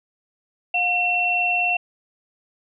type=tone pair together; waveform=sine; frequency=718 / 2711 Hz; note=F5 / E7; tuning=+48 / +48 cents; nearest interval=octave + major seventh; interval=2300 cents; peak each=-24 / -19 dBFS; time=0.74-1.77 s; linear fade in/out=5 ms; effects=none